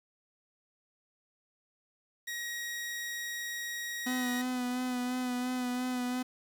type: tone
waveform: sawtooth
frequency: 1894 Hz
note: A#6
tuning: 27 cents sharp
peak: -32 dBFS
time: 2.27-4.42 s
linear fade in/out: 10 ms
type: tone with vibrato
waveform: 45% pulse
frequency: 250.1 Hz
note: B3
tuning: 22 cents sharp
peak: -31 dBFS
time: 4.06-6.23 s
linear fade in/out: 10 ms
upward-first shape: sine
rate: 2.9 Hz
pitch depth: 23 cents each way
effects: 9-bit